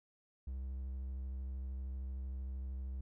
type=tone with vibrato; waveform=triangle; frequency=65.4 Hz; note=C2; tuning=in tune; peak=-37 dBFS; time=0.47-3.01 s; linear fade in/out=5 ms; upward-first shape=triangle; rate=13 Hz; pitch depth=31 cents each way; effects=none